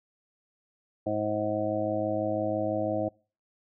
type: harmonic tone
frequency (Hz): 106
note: G#2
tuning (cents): +36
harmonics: 1 / 2 / 3 / 5 / 6 / 7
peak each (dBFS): -37 / -37 / -32 / -32 / -31 / -36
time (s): 1.06-3.09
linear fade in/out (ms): 10
effects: noise-tail reverb RT60 0.4 s tail -26 dB re dry